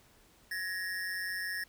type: ring-modulated tone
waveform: square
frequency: 1776 Hz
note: A6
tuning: 16 cents sharp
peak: -32 dBFS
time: 0.51-1.64 s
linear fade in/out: 5 ms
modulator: 92.5 Hz
effects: pink hiss -63 dBFS RMS until 1.68 s